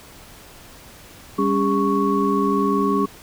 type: tone cluster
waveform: sine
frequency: 198.8 / 279.4 / 404.6 / 1109 Hz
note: G3 / C#4 / G#4 / C#6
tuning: +25 / +14 / -45 / 0 cents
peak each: -22 dBFS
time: 1.38-3.06 s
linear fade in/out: 10 ms
effects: pink hiss -44 dBFS RMS until 3.22 s